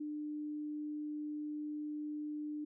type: tone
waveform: sine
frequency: 299.6 Hz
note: D4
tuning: 35 cents sharp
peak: -38 dBFS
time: 0-2.65 s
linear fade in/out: 10 ms
effects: none